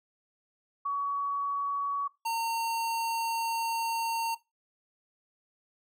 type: tone pair in turn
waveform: sine / square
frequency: 1128 / 914.8 Hz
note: C#6 / A#5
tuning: +30 / -33 cents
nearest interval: major third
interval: 363 cents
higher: first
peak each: -28 / -29 dBFS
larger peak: first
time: 0.85-2.08 / 2.25-4.35 s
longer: second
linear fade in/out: 10 ms
effects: noise-tail reverb RT60 0.2 s tail -17 dB re dry

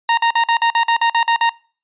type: tone bursts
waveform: sawtooth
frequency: 928 Hz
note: A#5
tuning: 8 cents flat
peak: -8 dBFS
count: 11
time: 0.09-1.494 s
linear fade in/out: 2 ms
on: 84 ms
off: 48 ms
effects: noise-tail reverb RT60 0.4 s tail -24 dB re dry + resampled to 8000 Hz

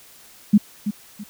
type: tone with echo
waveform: sine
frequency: 207.7 Hz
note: G#3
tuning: in tune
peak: -8 dBFS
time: 0.53-0.58 s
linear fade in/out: 10 ms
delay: 330 ms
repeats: 2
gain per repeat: -11 dB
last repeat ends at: 1.24 s
effects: white hiss -48 dBFS RMS until 1.29 s

